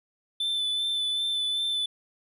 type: tone with vibrato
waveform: triangle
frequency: 3520 Hz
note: A7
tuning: in tune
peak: -24 dBFS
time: 0.4-1.86 s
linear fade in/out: 5 ms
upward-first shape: sine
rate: 2.6 Hz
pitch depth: 19 cents each way
effects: none